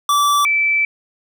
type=tone pair in turn; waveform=square / sine; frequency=1160 / 2320 Hz; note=D6 / D7; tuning=-22 / -22 cents; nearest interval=octave; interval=1200 cents; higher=second; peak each=-13 dBFS; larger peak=neither; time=0.09-0.45 / 0.45-0.85 s; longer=second; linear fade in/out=2 ms; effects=none